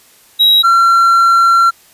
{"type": "tone pair in turn", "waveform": "triangle", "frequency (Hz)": [3847, 1363.8], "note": ["B7", "F6"], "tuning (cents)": [-46, -42], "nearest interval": "octave + tritone", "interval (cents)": 1796, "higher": "first", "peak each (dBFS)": -4, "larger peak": "neither", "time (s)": [[0.39, 0.63], [0.63, 1.71]], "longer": "second", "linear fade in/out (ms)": 20, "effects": ["white hiss -46 dBFS RMS until 1.93 s", "resampled to 32000 Hz"]}